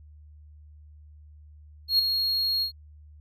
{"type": "tone with ADSR envelope", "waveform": "triangle", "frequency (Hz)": 4288, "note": "C8", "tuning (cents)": 42, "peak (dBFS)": -15, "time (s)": [1.88, 2.72], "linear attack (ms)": 110, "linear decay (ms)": 8, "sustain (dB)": -7, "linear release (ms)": 99, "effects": ["added 75 Hz sine -47 dBFS peak until 3.2 s"]}